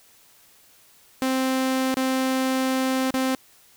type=tone with dropouts; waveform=sawtooth; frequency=261.6 Hz; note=C4; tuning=in tune; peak=-17 dBFS; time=1.22-3.35 s; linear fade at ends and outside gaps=0 ms; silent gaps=1.943-1.97 / 3.106-3.141 s; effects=white hiss -55 dBFS RMS until 3.76 s